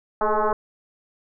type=tone with frequency modulation; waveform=sine; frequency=220 Hz; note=A3; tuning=in tune; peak=-18 dBFS; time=0.21-0.53 s; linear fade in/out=2 ms; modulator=213 Hz; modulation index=5.1; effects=none